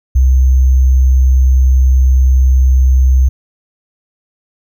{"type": "tone with sample-and-hold", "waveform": "sine", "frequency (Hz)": 64.9, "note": "C2", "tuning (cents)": -13, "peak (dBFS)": -5, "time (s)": [0.15, 3.29], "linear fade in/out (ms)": 10, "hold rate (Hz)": 6300, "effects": []}